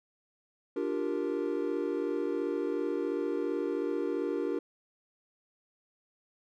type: chord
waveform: triangle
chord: G minor seventh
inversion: second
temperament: equal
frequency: 293.7 / 349.2 / 392 / 466.2 Hz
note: D4 / F4 / G4 / Bb4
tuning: 0 / 0 / 0 / 0 cents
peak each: -33 dBFS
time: 0.76-4.59 s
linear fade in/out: 5 ms
effects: none